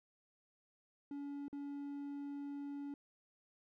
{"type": "tone with dropouts", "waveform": "triangle", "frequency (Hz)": 284, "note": "C#4", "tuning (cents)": 42, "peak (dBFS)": -40, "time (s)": [1.11, 2.94], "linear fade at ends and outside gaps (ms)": 2, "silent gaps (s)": [1.482, 1.528], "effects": []}